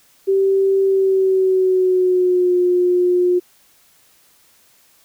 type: tone with pitch glide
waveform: sine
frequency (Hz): 388.2 to 358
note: G4 to F4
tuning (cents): -17 to +43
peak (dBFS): -12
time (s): 0.27-3.4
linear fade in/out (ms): 20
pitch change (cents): -140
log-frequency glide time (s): 0.83-2.56
effects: white hiss -54 dBFS RMS until 5.04 s